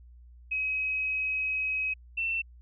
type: tone pair in turn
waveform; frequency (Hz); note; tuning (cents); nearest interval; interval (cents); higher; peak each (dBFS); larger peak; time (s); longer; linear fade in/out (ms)
sine; 2543 / 2687; D#7 / E7; +37 / +33; minor second; 96; second; -27; neither; 0.51-1.94 / 2.17-2.42; first; 10
effects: added 60 Hz sine -49 dBFS peak until 2.61 s